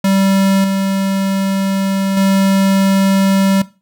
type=tone with level steps; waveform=square; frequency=194.2 Hz; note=G3; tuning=16 cents flat; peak=-11 / -15 / -11 dBFS; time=0.04-3.62 s; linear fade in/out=5 ms; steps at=0.64 / 2.17 s; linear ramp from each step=2 ms; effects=noise-tail reverb RT60 0.3 s tail -18 dB re dry